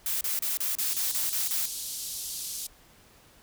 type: noise bursts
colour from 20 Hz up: blue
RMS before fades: -29 dBFS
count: 9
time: 0.06-1.658 s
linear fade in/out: 2 ms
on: 150 ms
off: 31 ms
type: band-pass noise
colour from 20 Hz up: white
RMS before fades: -36 dBFS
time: 0.79-2.67 s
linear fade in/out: 5 ms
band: 3700 to 13000 Hz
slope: 24 dB/octave
effects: pink hiss -57 dBFS RMS until 3.42 s